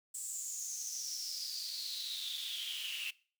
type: noise with high-pass filter sweep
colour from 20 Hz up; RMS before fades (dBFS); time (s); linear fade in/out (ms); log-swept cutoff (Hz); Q
pink; -41; 0.14-3.11; 10; 7900 to 2700; 8.8
effects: noise-tail reverb RT60 0.4 s tail -21 dB re dry